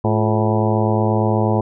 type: harmonic tone with a mistuned harmonic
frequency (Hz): 108.4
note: A2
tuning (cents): -25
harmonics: 1 / 2 / 3 / 4 / 5 / 6 / 7 / 8 / 9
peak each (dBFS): -18 / -21 / -23 / -24 / -25 / -26 / -26 / -27 / -28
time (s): 0.04-1.61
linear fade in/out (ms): 5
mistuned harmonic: 3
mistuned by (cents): +94
effects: none